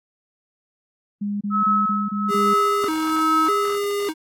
sine tone bursts, 204.3 Hz, G#3, 28 cents flat, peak -22 dBFS, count 6, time 1.21-2.54 s, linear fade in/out 10 ms, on 200 ms, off 26 ms
sine tone with tremolo, 1291 Hz, E6, 37 cents flat, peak -15 dBFS, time 1.5-3.83 s, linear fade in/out 50 ms, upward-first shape triangle, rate 1.2 Hz, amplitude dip 85%
square tone with vibrato, 357.8 Hz, F4, 42 cents sharp, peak -22 dBFS, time 2.28-4.14 s, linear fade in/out 50 ms, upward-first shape square, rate 0.83 Hz, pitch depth 220 cents each way
effects AAC 64 kbps

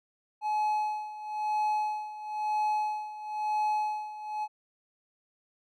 triangle tone with tremolo, 850 Hz, G#5, 40 cents sharp, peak -23 dBFS, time 0.41-4.48 s, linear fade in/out 50 ms, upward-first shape sine, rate 1 Hz, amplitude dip 80%, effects none

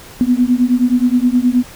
sine beating tone pair, 242.9 / 252.4 Hz, B3 / B3, -29 / +38 cents, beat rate 9.5 Hz, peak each -13 dBFS, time 0.21-1.63 s, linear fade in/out 0 ms, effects pink hiss -37 dBFS RMS until 1.75 s

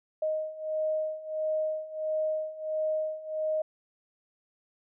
sine beating tone pair, 622.3 / 623.8 Hz, D#5 / D#5, 0 / +4 cents, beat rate 1.5 Hz, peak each -33 / -30 dBFS, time 0.22-3.62 s, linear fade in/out 5 ms, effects none

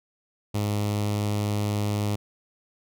sawtooth tone with notch filter, 103.83 Hz, G#2, in tune, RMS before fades -26 dBFS, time 0.54-2.16 s, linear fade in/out 10 ms, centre 1600 Hz, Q 1.6, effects none

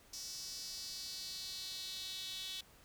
sawtooth tone with high-pass filter sweep, 377.3 Hz, F#4, 34 cents sharp, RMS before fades -45 dBFS, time 0.13-2.61 s, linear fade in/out 5 ms, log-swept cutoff 5400 to 3500 Hz, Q 4.5, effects pink hiss -63 dBFS RMS until 2.84 s

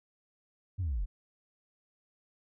sine linear sweep, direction down, 100.6 to 36.05 Hz, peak -28 dBFS, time 0.78-1.06 s, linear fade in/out 20 ms, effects tanh soft clip ceiling -27 dBFS

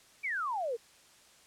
sine exponential sweep, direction down, 2400 to 437.9 Hz, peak -31 dBFS, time 0.23-0.77 s, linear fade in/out 20 ms, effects white hiss -60 dBFS RMS until 1.46 s + low-pass 9000 Hz 12 dB/octave

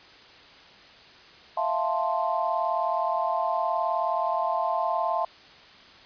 sine chord, F major seventh, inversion third, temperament equal, 659.3 / 698.5 / 880 / 1046.5 Hz, E5 / F5 / A5 / C6, 0 / 0 / 0 / 0 cents, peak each -29 dBFS, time 1.57-5.25 s, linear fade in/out 5 ms, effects white hiss -50 dBFS RMS until 6.05 s + resampled to 11025 Hz

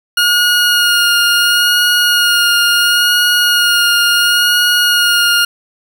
20% pulse tone with vibrato, 1430 Hz, F6, 41 cents sharp, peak -4 dBFS, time 0.17-5.45 s, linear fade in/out 5 ms, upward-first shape sine, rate 0.72 Hz, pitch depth 17 cents each way, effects 7-bit

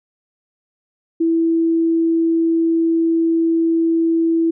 sine tone, 329.6 Hz, E4, in tune, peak -13 dBFS, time 1.2-4.51 s, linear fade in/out 10 ms, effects none

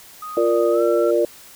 sine tone with pitch glide, 1244.5 to 1349.3 Hz, D#6 to E6, 0 to +40 cents, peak -29 dBFS, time 0.22-1.11 s, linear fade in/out 5 ms, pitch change +140 cents, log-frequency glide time 0.71-0.82 s
sine chord, Bb major, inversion second, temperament equal, 349.2 / 466.2 / 587.3 Hz, F4 / Bb4 / D5, 0 / 0 / 0 cents, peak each -19 dBFS, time 0.37-1.25 s, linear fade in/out 2 ms
effects white hiss -44 dBFS RMS until 1.55 s

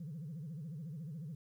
sine tone with vibrato, 155.56 Hz, D#3, in tune, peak -40 dBFS, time 0-1.35 s, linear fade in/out 5 ms, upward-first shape sine, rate 14 Hz, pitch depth 210 cents each way, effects tanh soft clip ceiling -39 dBFS + 12-bit

